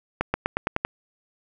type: accelerating click train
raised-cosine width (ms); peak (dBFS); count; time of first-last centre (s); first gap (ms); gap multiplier
0.5; -7; 7; 0.21-0.85; 130; 0.92
effects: none